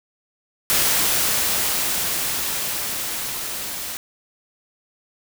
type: noise with level ramp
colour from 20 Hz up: white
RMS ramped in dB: -18 to -30 dBFS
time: 0.7-3.97 s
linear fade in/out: 0 ms
effects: none